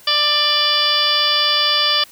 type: harmonic tone with a mistuned harmonic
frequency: 592 Hz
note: D5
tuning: 14 cents sharp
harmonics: 1 / 2 / 3 / 4 / 5 / 6 / 7 / 8 / 9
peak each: -28 / -22 / -25 / -27 / -20 / -19 / -30 / -19 / -28 dBFS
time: 0.07-2.04 s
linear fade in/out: 5 ms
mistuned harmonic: 6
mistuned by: -44 cents
effects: white hiss -45 dBFS RMS until 2.11 s